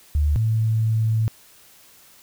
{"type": "tone pair in turn", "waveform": "sine", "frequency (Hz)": [74.1, 111.02], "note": ["D2", "A2"], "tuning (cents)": [16, 16], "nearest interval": "perfect fifth", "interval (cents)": 700, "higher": "second", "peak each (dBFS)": [-16, -17], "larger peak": "first", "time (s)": [[0.15, 0.36], [0.36, 1.28]], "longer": "second", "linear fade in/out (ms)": 0, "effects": ["white hiss -51 dBFS RMS until 2.22 s"]}